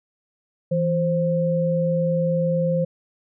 sine tone pair together, 165.5 / 525.4 Hz, E3 / C5, +7 / +7 cents, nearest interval octave + minor sixth, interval 2000 cents, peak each -21 dBFS, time 0.71-2.85 s, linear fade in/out 10 ms, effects none

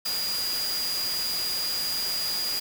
sine tone in noise, 4859 Hz, D#8, 42 cents flat, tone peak -27 dBFS, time 0.05-2.6 s, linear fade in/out 10 ms, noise white, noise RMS -33 dBFS, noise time 0.05-2.6 s, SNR +3 dB, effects none

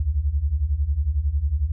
sine beating tone pair, 65.41 / 76.41 Hz, C2 / D#2, 0 / -31 cents, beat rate 11 Hz, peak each -24 / -21 dBFS, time 0-1.72 s, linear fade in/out 5 ms, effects none

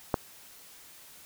click, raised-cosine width 1 ms, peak -10 dBFS, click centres 0.142 s, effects white hiss -52 dBFS RMS until 1.25 s

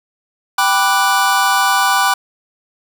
square chord, G major seventh, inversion none, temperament equal, 784 / 987.8 / 1174.7 / 1480 Hz, G5 / B5 / D6 / F#6, 0 / 0 / 0 / 0 cents, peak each -18 dBFS, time 0.58-2.14 s, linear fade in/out 5 ms, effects none

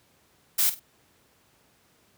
blue noise with echo, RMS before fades -22 dBFS, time 0.58-0.7 s, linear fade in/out 10 ms, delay 49 ms, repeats 2, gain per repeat -13 dB, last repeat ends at 0.798 s, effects pink hiss -63 dBFS RMS until 2.17 s + high-pass 80 Hz 12 dB/octave

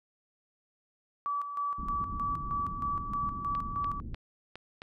sine tone with tremolo, 1150 Hz, D6, 37 cents flat, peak -29 dBFS, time 1.26-4 s, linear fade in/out 0 ms, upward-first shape square, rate 3.2 Hz, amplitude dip 55%
pink low-pass noise, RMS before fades -40 dBFS, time 1.78-4.15 s, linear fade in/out 5 ms, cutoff 270 Hz, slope 24 dB/octave
clicks, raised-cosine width 0.3 ms, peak -27 dBFS, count 5, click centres 3.551 / 3.844 / 4.145 / 4.556 / 4.819 s
effects none

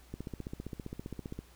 click train, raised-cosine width 3 ms, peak -26 dBFS, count 20, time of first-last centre 0.14-1.39 s, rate 15.2 Hz, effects added 60 Hz sine -57 dBFS peak until 1.55 s + pink hiss -61 dBFS RMS until 1.55 s

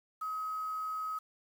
sine tone with quantisation, 1271 Hz, D#6, 36 cents sharp, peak -34 dBFS, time 0.21-1.19 s, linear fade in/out 10 ms, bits 9, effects none

